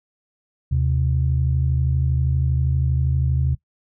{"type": "tone pair together", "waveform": "sine", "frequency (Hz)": [77.45, 130], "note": ["D#2", "C3"], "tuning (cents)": [-7, -11], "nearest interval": "major sixth", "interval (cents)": 896, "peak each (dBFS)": -19, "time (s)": [0.71, 3.55], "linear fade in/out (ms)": 10, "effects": ["noise-tail reverb RT60 0.1 s tail -20 dB re dry", "tanh soft clip ceiling -9 dBFS"]}